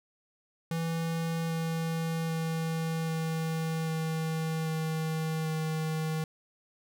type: tone with pitch steps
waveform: square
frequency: 164.81 / 163.67 / 162.54 / 161.42 / 160.3 / 159.2 / 158.1 Hz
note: E3 / E3 / E3 / E3 / E3 / D#3 / D#3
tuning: 0 / -12 / -24 / -36 / -48 / +40 / +28 cents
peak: -30 dBFS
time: 0.71-6.24 s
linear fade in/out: 2 ms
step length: 790 ms
effects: none